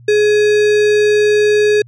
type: tone with sample-and-hold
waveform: sine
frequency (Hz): 420.1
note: G#4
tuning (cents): +20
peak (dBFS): -8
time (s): 0.08-1.82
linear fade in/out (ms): 5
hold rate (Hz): 2100
effects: added 120 Hz sine -38 dBFS peak until 1.87 s + low-pass 5000 Hz 12 dB/octave